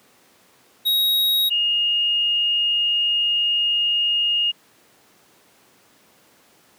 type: tone pair in turn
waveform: square / sine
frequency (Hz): 3795 / 2849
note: A#7 / F7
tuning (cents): +30 / +34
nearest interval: perfect fourth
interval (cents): 496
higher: first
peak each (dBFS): -17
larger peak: neither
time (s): 0.85-1.5 / 1.5-4.52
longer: second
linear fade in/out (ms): 20
effects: pink hiss -55 dBFS RMS until 6.78 s + high-pass 200 Hz 12 dB/octave